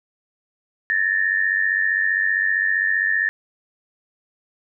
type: tone pair together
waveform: sine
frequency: 1736.7 / 1832 Hz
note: A6 / A#6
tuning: -23 / -31 cents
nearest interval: minor second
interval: 92 cents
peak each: -20 dBFS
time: 0.9-3.29 s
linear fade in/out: 0 ms
effects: none